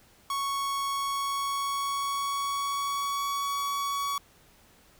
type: tone with pitch glide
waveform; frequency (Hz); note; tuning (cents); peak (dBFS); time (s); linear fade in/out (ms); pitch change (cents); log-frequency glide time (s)
45% pulse; 1108.7 to 1125.5; C#6 to C#6; 0 to +26; -28; 0.3-4.18; 2; +26; 0.9-3.32
effects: pink hiss -59 dBFS RMS until 4.99 s